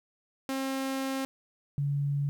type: tone pair in turn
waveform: sawtooth / sine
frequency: 267.6 / 142.33 Hz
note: C4 / C#3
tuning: +39 / +46 cents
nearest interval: major seventh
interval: 1093 cents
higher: first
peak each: -26 dBFS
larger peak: neither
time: 0.49-1.25 / 1.78-2.29 s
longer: first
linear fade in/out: 0 ms
effects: 11-bit

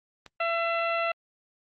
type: click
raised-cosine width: 0.2 ms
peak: -26 dBFS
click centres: 0.263 s
type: harmonic tone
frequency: 672 Hz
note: E5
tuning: 33 cents sharp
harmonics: 1 / 2 / 3 / 4 / 5 / 6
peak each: -28 / -30 / -35 / -32 / -45 / -46 dBFS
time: 0.4-1.12 s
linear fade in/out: 5 ms
effects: Opus 24 kbps

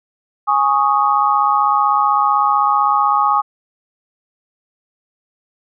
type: chord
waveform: sine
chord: Ab suspended fourth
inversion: none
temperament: equal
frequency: 830.6 / 1108.7 / 1244.5 Hz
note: Ab5 / Db6 / Eb6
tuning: 0 / 0 / 0 cents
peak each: -16 dBFS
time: 0.47-3.42 s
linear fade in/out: 20 ms
effects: none

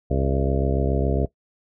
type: harmonic tone with a mistuned harmonic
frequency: 67.2 Hz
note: C2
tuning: 47 cents sharp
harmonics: 1 / 2 / 3 / 4 / 5 / 6 / 7 / 8 / 9 / 10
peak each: -23 / -25 / -31 / -29 / -33 / -29 / -30 / -36 / -32 / -33 dBFS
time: 0.1-1.26 s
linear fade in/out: 10 ms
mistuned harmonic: 9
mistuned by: -42 cents
effects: noise-tail reverb RT60 0.1 s tail -17 dB re dry

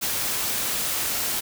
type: noise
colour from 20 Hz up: white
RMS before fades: -26 dBFS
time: 0.01-1.41 s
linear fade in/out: 20 ms
effects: none

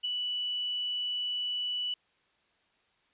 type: tone with ADSR envelope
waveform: sine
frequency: 2960 Hz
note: F#7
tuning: in tune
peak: -27 dBFS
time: 0.03-1.94 s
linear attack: 21 ms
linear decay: 4 ms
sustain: -3 dB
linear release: 3 ms
effects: white hiss -70 dBFS RMS until 3.13 s + resampled to 8000 Hz

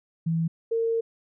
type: tone pair in turn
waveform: sine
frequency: 164.2 / 456.6 Hz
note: E3 / A#4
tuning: -6 / -36 cents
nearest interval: octave + tritone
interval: 1770 cents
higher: second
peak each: -22 dBFS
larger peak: neither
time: 0.26-0.48 / 0.71-1.01 s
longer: second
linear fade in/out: 10 ms
effects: none

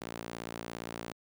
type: tone with high-pass filter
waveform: sawtooth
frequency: 57.4 Hz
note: A#1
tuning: 26 cents flat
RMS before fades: -42 dBFS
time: 0.01-1.13 s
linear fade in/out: 10 ms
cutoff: 230 Hz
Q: 0.64
effects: none

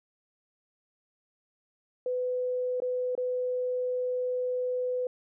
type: tone with dropouts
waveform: sine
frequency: 501 Hz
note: B4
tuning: 25 cents sharp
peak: -27 dBFS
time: 2.06-5.07 s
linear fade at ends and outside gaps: 2 ms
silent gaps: 2.802-2.82 / 3.152-3.177 s
effects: none

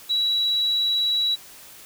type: tone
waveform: sine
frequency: 3906 Hz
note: B7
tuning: 20 cents flat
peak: -19 dBFS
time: 0.09-1.36 s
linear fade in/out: 20 ms
effects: white hiss -45 dBFS RMS until 1.85 s

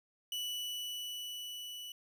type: tone with level ramp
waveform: 40% pulse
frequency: 2960 Hz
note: F#7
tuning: in tune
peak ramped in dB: -35 to -43 dBFS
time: 0.32-1.92 s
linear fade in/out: 2 ms
effects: none

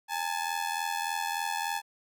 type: ring-modulated tone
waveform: sawtooth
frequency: 857 Hz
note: A5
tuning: 46 cents flat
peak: -23 dBFS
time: 0.08-1.82 s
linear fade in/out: 50 ms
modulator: 41.7 Hz
effects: none

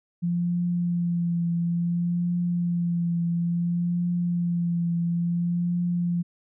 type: tone with vibrato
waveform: sine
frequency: 172.6 Hz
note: F3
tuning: 20 cents flat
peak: -22 dBFS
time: 0.22-6.23 s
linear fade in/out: 20 ms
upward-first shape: triangle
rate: 0.58 Hz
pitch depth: 27 cents each way
effects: none

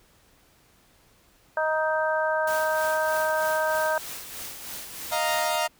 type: harmonic tone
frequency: 313.2 Hz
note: D#4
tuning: 11 cents sharp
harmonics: 2 / 3 / 4 / 5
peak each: -25 / -28 / -33 / -28 dBFS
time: 1.57-3.98 s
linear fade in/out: 2 ms
type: noise with tremolo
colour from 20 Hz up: white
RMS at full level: -36 dBFS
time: 2.47-5.56 s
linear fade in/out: 5 ms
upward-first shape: sine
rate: 3.2 Hz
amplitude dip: 45%
type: chord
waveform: sawtooth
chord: Eb suspended second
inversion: none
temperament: equal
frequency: 622.3 / 698.5 / 932.3 Hz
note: Eb5 / F5 / Bb5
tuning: 0 / 0 / 0 cents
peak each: -24 dBFS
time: 5.11-5.68 s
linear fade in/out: 20 ms
effects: pink hiss -60 dBFS RMS until 5.79 s

